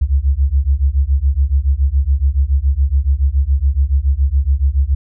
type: beating tone pair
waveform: sine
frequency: 65.41 / 72.51 Hz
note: C2 / D2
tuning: 0 / -22 cents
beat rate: 7.1 Hz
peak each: -14 dBFS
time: 0.01-4.95 s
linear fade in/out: 10 ms
effects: none